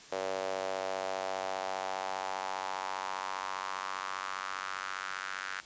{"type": "tone with high-pass filter sweep", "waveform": "sawtooth", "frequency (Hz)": 95, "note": "F#2", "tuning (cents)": 46, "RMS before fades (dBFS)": -37, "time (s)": [0.12, 5.61], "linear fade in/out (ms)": 5, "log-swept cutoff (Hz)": [540, 1500], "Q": 3.2, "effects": ["white hiss -52 dBFS RMS until 5.65 s", "resampled to 16000 Hz"]}